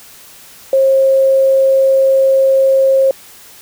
sine tone, 536 Hz, C5, 42 cents sharp, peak -7 dBFS, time 0.73-3.11 s, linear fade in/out 2 ms, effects white hiss -39 dBFS RMS until 3.61 s

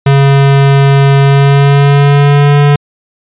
square tone with pitch glide, 138.59 to 144.39 Hz, C#3 to D3, 0 to -29 cents, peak -4 dBFS, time 0.06-2.76 s, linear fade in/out 5 ms, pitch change +71 cents, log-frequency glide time 1.22-2.59 s, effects resampled to 8000 Hz

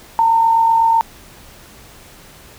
sine tone with amplitude modulation, 910 Hz, A#5, 42 cents flat, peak -8 dBFS, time 0.19-1.01 s, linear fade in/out 0 ms, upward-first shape sine, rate 48 Hz, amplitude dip 40%, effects pink hiss -42 dBFS RMS until 2.58 s

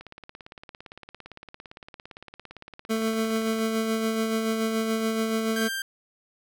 click train, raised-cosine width 0.3 ms, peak -26 dBFS, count 64, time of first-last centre 0.01-3.59 s, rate 17.6 Hz
25% pulse tone with tremolo, 222.4 Hz, A3, 19 cents sharp, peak -19 dBFS, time 2.89-5.69 s, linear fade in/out 20 ms, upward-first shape sine, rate 7 Hz, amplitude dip 35%
sawtooth tone, 1581 Hz, G6, 14 cents sharp, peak -25 dBFS, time 5.56-5.82 s, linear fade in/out 2 ms
effects none

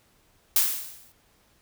blue noise with exponential decay, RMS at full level -18 dBFS, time 0.56-1.12 s, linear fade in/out 2 ms, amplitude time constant 120 ms, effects pink hiss -63 dBFS RMS until 1.61 s

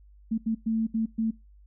sine tone bursts at uneven times, 223.3 Hz, A3, 26 cents sharp, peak -23 dBFS, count 5, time 0.31-0.38 / 0.46-0.55 / 0.66-0.87 / 0.94-1.06 / 1.18-1.31 s, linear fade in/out 10 ms, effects noise-tail reverb RT60 0.2 s tail -21 dB re dry + added 50 Hz sine -51 dBFS peak until 1.66 s

